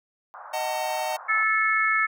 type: band-pass noise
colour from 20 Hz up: white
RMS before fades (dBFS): -42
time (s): 0.34-1.43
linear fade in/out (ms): 0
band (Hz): 630 to 1400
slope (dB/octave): 48
type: chord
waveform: square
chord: D# diminished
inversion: none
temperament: just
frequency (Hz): 622.3 / 746.7 / 896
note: D#5 / F#5 / A5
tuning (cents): 0 / +16 / +31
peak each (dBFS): -31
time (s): 0.53-1.17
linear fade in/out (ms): 10
type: harmonic tone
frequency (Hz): 436.7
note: A4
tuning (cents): -13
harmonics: 3 / 4 / 5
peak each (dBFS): -24 / -24 / -24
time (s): 1.28-2.07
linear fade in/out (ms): 20
effects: none